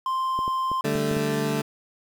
triangle tone, 1046.5 Hz, C6, in tune, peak -21 dBFS, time 0.06-0.81 s, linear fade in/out 2 ms
clicks, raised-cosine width 2 ms, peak -21 dBFS, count 6, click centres 0.39 / 0.479 / 0.716 / 0.954 / 1.113 / 1.168 s
20% pulse chord, D suspended fourth, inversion none, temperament equal, 146.83 / 196 / 220 Hz, D3 / G3 / A3, 0 / 0 / 0 cents, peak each -22 / -27 / -22 dBFS, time 0.84-1.62 s, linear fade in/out 10 ms
effects 8-bit

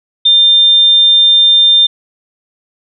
sine tone, 3600 Hz, A7, 39 cents sharp, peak -4 dBFS, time 0.25-1.87 s, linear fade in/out 10 ms, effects none

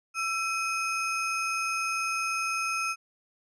square ring-modulated tone, 1927 Hz, B6, 43 cents flat, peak -25 dBFS, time 0.14-2.96 s, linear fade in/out 50 ms, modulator 590 Hz, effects resampled to 22050 Hz

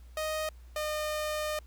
sawtooth tone pair in turn, 622.3 / 608.8 Hz, D#5 / D#5, 0 / -38 cents, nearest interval unison, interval 38 cents, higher first, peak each -27 dBFS, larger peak neither, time 0.17-0.49 / 0.76-1.59 s, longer second, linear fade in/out 2 ms, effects added 60 Hz sine -48 dBFS peak until 1.66 s + pink hiss -65 dBFS RMS until 1.66 s

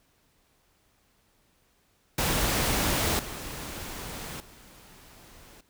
pink noise with level steps, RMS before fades -26 / -38 / -52 dBFS, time 2.18-5.61 s, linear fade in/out 5 ms, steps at 3.19 / 4.4 s, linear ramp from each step 2 ms, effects pink hiss -67 dBFS RMS until 5.69 s

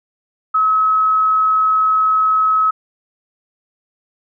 sine tone, 1284 Hz, E6, 46 cents flat, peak -11 dBFS, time 0.54-2.71 s, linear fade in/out 10 ms, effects none

